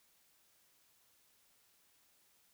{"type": "silence", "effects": ["white hiss -71 dBFS RMS until 2.53 s"]}